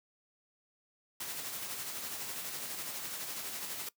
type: noise with tremolo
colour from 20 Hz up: white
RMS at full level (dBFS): -39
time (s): 1.2-3.89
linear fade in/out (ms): 5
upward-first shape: sine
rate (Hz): 12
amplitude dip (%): 35
effects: noise-tail reverb RT60 0.1 s tail -20 dB re dry + high-pass 100 Hz 12 dB/octave